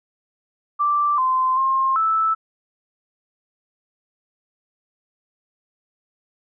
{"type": "tone with pitch steps", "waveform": "sine", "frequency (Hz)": [1173, 1035, 1064, 1314], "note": ["D6", "C6", "C6", "E6"], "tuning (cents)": [-2, -19, 29, -6], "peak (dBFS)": -16, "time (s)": [0.79, 2.35], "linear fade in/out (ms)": 20, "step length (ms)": 390, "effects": []}